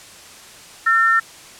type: tone pair together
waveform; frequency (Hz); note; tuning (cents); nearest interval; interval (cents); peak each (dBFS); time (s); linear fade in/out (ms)
sine; 1354.7 / 1800; E6 / A6; +47 / +39; perfect fourth; 492; -15; 0.86-1.2; 10
effects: white hiss -41 dBFS RMS until 1.59 s + low-pass 9000 Hz 12 dB/octave